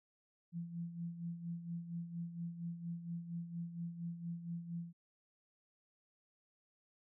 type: tone with tremolo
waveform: sine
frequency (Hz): 170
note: F3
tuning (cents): -46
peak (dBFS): -38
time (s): 0.52-4.93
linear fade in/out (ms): 50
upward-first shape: sine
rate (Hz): 4.3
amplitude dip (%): 65
effects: none